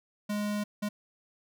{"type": "tone bursts at uneven times", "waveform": "square", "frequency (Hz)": 207.7, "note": "G#3", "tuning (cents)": 0, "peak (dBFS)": -30, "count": 2, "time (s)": [[0.29, 0.64], [0.82, 0.89]], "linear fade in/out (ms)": 10, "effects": []}